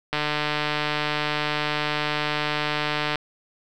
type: click train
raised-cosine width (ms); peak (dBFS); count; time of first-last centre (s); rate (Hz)
0.3; -8; 455; 0.13-3.157; 150
effects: none